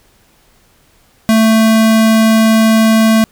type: tone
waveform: square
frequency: 221.8 Hz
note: A3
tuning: 14 cents sharp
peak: -7 dBFS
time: 1.29-3.24 s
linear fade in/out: 0 ms
effects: pink hiss -51 dBFS RMS until 3.31 s